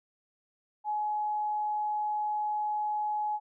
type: tone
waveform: sine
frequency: 844 Hz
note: G#5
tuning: 28 cents sharp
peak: -28 dBFS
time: 0.84-3.4 s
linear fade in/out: 50 ms
effects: none